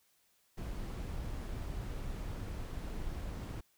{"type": "noise", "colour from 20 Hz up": "brown", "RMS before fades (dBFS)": -40, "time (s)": [0.57, 3.61], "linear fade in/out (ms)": 10, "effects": ["white hiss -72 dBFS RMS until 3.77 s"]}